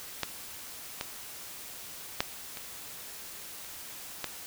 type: clicks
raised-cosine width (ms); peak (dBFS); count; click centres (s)
0.2; -11 / -15 / -8 / -23 / -29 / -14; 6; 0.233 / 1.011 / 2.205 / 2.572 / 3.647 / 4.243
effects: white hiss -44 dBFS RMS until 4.46 s